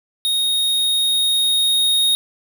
square tone with level ramp, 3729 Hz, A#7, in tune, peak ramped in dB -17 to -14 dBFS, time 0.25-2.15 s, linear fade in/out 0 ms, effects 7-bit

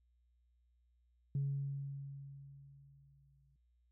sine tone with exponential decay, 139.1 Hz, C#3, 6 cents sharp, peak -31 dBFS, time 1.35-3.56 s, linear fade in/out 2 ms, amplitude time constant 480 ms, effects tanh soft clip ceiling -29 dBFS + added 60 Hz sine -70 dBFS peak until 3.91 s

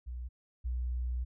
sine tone pair in turn, 61.2 / 61.45 Hz, B1 / B1, -15 / -8 cents, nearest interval unison, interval 7 cents, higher second, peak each -37 / -31 dBFS, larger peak second, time 0.06-0.29 / 0.64-1.25 s, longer second, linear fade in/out 20 ms, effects none

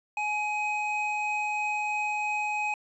triangle tone pair together, 841 / 2520 Hz, G#5 / D#7, +22 / +21 cents, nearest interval octave + perfect fifth, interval 1899 cents, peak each -28 dBFS, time 0.17-2.74 s, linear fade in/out 2 ms, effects resampled to 22050 Hz + 10-bit

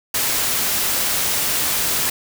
white noise, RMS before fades -20 dBFS, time 0.14-2.1 s, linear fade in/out 5 ms, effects none

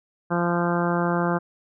harmonic tone, 173.1 Hz, F3, 15 cents flat, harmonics 1 / 2 / 3 / 4 / 5 / 6 / 7 / 8 / 9, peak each -24 / -27 / -29 / -30 / -31 / -32 / -32 / -33 / -34 dBFS, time 0.3-1.39 s, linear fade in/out 20 ms, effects none

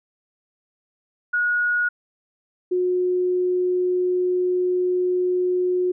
sine tone pair in turn, 1450 / 362.5 Hz, F#6 / F#4, -35 / -35 cents, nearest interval 2 octaves, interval 2400 cents, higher first, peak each -18 dBFS, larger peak neither, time 1.33-1.89 / 2.71-5.92 s, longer second, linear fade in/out 10 ms, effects none

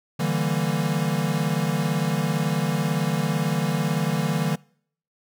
square chord, E half-diminished seventh, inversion third, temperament equal, 146.83 / 164.81 / 196 / 233.1 Hz, D3 / E3 / G3 / Bb3, 0 / 0 / 0 / 0 cents, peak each -27 / -26 / -30 / -31 dBFS, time 0.19-4.56 s, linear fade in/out 10 ms, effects noise-tail reverb RT60 0.6 s tail -25 dB re dry

